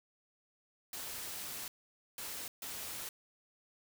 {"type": "noise bursts at uneven times", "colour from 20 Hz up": "white", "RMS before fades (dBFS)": -43, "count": 3, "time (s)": [[0.93, 1.68], [2.18, 2.48], [2.62, 3.09]], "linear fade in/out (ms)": 2, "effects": []}